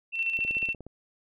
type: tone with tremolo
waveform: sine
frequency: 2695 Hz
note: E7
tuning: 38 cents sharp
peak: -24 dBFS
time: 0.12-0.75 s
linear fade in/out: 50 ms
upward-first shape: square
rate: 14 Hz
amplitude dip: 45%
type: click train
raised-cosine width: 2 ms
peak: -29 dBFS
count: 9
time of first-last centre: 0.39-0.866 s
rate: 16.8 Hz
effects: none